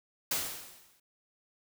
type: noise with exponential decay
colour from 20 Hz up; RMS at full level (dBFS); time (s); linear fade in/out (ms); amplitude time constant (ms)
white; -29; 0.31-1; 5; 150
effects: none